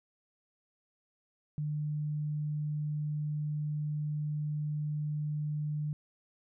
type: tone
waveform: sine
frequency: 150 Hz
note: D3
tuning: 37 cents sharp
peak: -31 dBFS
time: 1.58-5.93 s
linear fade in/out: 0 ms
effects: none